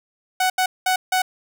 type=tone bursts at uneven times; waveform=sawtooth; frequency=744 Hz; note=F#5; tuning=9 cents sharp; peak=-13 dBFS; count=4; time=0.4-0.5 / 0.58-0.66 / 0.86-0.96 / 1.12-1.22 s; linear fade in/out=5 ms; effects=none